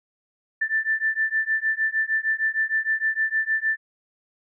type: beating tone pair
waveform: sine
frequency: 1766 / 1772.5 Hz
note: A6 / A6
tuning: +6 / +12 cents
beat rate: 6.5 Hz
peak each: -24 dBFS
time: 0.61-3.77 s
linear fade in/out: 10 ms
effects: none